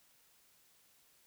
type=silence; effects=white hiss -68 dBFS RMS until 1.26 s